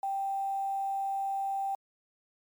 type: tone with quantisation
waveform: sine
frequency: 784 Hz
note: G5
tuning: in tune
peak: -29 dBFS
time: 0.03-1.75 s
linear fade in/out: 2 ms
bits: 9
effects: MP3 96 kbps